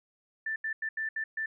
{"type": "tone bursts at uneven times", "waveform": "sine", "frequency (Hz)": 1770, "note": "A6", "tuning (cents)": 10, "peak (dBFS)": -30, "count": 6, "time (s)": [[0.46, 0.56], [0.64, 0.73], [0.82, 0.89], [0.97, 1.09], [1.16, 1.24], [1.37, 1.46]], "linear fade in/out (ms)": 5, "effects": []}